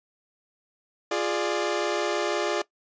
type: chord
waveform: sawtooth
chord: D diminished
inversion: first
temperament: equal with one note detuned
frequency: 349.2 / 415.3 / 591.8 Hz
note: F4 / Ab4 / D5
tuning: 0 / 0 / +13 cents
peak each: -25 dBFS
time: 1.11-2.62 s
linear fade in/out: 5 ms
effects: noise-tail reverb RT60 0.1 s tail -19 dB re dry + resampled to 16000 Hz